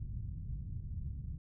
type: low-pass noise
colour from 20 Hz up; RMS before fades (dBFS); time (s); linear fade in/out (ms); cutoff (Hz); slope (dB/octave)
white; -41; 0-1.38; 5; 130; 24
effects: none